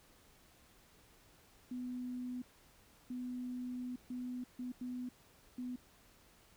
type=tone bursts at uneven times; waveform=sine; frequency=249.1 Hz; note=B3; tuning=15 cents sharp; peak=-39 dBFS; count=6; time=1.71-2.42 / 3.1-3.96 / 4.1-4.44 / 4.59-4.72 / 4.81-5.09 / 5.58-5.76 s; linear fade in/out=5 ms; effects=pink hiss -65 dBFS RMS until 6.56 s